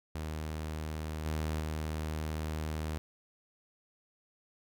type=tone with level steps; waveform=sawtooth; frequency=77.78 Hz; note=D#2; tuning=in tune; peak=-32 / -28 / -30 dBFS; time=0.15-2.98 s; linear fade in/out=0 ms; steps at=1.25 / 1.6 s; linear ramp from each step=5 ms; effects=none